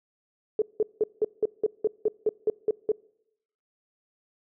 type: tone bursts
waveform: sine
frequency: 430 Hz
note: A4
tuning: 40 cents flat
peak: -19 dBFS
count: 12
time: 0.59-2.918 s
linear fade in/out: 2 ms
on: 29 ms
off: 180 ms
effects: noise-tail reverb RT60 0.8 s tail -25 dB re dry